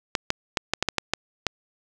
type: clicks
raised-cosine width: 0.2 ms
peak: -4 dBFS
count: 9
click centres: 0.152 / 0.304 / 0.572 / 0.736 / 0.826 / 0.887 / 0.983 / 1.136 / 1.467 s
effects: none